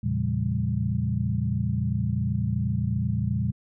sine tone cluster, 83.1 / 115.4 / 138.2 / 173 / 201 Hz, E2 / A#2 / C#3 / F3 / G3, +15 / -17 / -5 / -16 / +44 cents, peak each -31 / -26 / -31 / -33 / -30 dBFS, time 0.03-3.52 s, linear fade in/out 10 ms, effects none

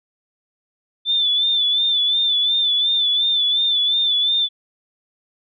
sine tone with vibrato, 3520 Hz, A7, in tune, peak -15 dBFS, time 1.05-4.49 s, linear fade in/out 50 ms, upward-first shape sine, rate 2.8 Hz, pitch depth 54 cents each way, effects none

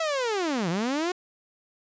sawtooth linear two-way sweep, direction down then up, 664 to 159.1 to 370.7 Hz, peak -21 dBFS, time 0-1.12 s, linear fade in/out 5 ms, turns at 0.69 s, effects resampled to 16000 Hz

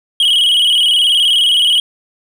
triangle tone with vibrato, 3094 Hz, G7, 23 cents flat, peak -7 dBFS, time 0.2-1.8 s, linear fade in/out 2 ms, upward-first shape square, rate 19 Hz, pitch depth 78 cents each way, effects none

